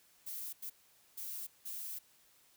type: noise bursts at uneven times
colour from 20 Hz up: violet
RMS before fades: -43 dBFS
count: 4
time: 0.26-0.53 / 0.62-0.7 / 1.17-1.47 / 1.65-1.99 s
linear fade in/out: 10 ms
effects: white hiss -67 dBFS RMS until 2.56 s